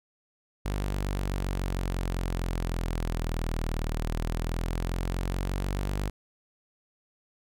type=exponential two-way sweep; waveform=sawtooth; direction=down then up; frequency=49.88 to 38.89 to 49.88 Hz; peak=-24 dBFS; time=0.65-6.1 s; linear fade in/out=10 ms; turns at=3.94 s; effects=none